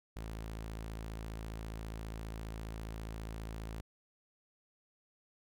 sawtooth tone, 54.8 Hz, A1, 6 cents flat, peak -37 dBFS, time 0.16-3.81 s, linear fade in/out 5 ms, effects none

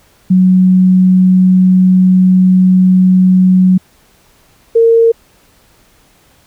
sine tone pair in turn, 185 / 458.3 Hz, F#3 / A#4, 0 / -29 cents, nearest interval octave + major third, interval 1571 cents, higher second, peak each -4 dBFS, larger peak neither, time 0.3-3.78 / 4.75-5.12 s, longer first, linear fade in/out 10 ms, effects pink hiss -49 dBFS RMS until 6.46 s

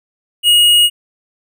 sine tone with tanh clipping, 2880 Hz, F#7, 47 cents flat, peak -8 dBFS, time 0.43-0.9 s, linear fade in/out 50 ms, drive 14 dB, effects none

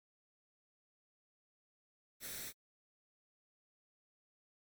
white noise with comb filter, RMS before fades -45 dBFS, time 2.2-2.53 s, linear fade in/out 50 ms, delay 0.51 ms, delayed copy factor +0.6, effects MP3 96 kbps

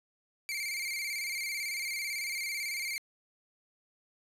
sawtooth tone with vibrato, 2217 Hz, C#7, in tune, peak -30 dBFS, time 0.49-2.98 s, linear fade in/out 0 ms, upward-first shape square, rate 18 Hz, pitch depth 73 cents each way, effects resampled to 32000 Hz + 10-bit

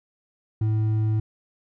triangle tone with hard clipping, 108.8 Hz, A2, 19 cents flat, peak -21 dBFS, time 0.61-1.2 s, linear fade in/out 5 ms, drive 8 dB, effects none

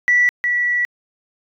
sine tone pair in turn, 1958 / 1948 Hz, B6 / B6, -15 / -24 cents, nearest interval unison, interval 9 cents, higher first, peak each -10 / -15 dBFS, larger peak first, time 0.08-0.29 / 0.44-0.85 s, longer second, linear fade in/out 0 ms, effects tanh soft clip ceiling -6 dBFS

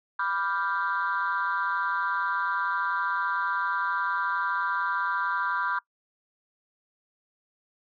sine chord, G dominant seventh, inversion first, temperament equal, 987.8 / 1174.7 / 1396.9 / 1568 Hz, B5 / D6 / F6 / G6, 0 / 0 / 0 / 0 cents, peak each -30 dBFS, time 0.19-5.79 s, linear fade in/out 5 ms, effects noise-tail reverb RT60 0.1 s tail -22 dB re dry + tanh soft clip ceiling -18 dBFS

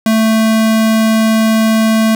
square tone, 221.3 Hz, A3, 10 cents sharp, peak -9 dBFS, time 0.06-2.15 s, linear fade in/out 2 ms, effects none

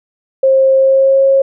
sine tone with pitch glide, 533 to 542 Hz, C5 to C#5, +32 to -39 cents, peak -6 dBFS, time 0.43-1.42 s, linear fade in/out 5 ms, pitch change +29 cents, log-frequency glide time 0.76-1.23 s, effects none

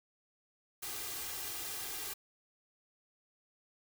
white noise with comb filter, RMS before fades -41 dBFS, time 0.82-2.14 s, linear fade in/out 10 ms, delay 2.5 ms, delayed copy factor +0.7, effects none

